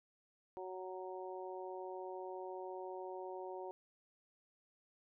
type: harmonic tone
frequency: 185.8 Hz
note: F#3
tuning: 7 cents sharp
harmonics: 2 / 3 / 4 / 5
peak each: -46 / -50 / -50 / -51 dBFS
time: 0.57-3.71 s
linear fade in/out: 0 ms
effects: none